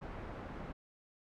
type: low-pass noise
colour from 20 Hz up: pink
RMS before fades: -45 dBFS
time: 0.01-0.73 s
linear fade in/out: 20 ms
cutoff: 1400 Hz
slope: 12 dB/octave
effects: none